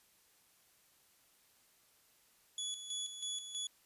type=tone with tremolo; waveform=25% pulse; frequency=3403 Hz; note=G#7; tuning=41 cents sharp; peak=-34 dBFS; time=2.58-3.67 s; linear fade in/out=2 ms; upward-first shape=square; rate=3.1 Hz; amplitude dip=60%; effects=white hiss -69 dBFS RMS until 3.85 s + resampled to 32000 Hz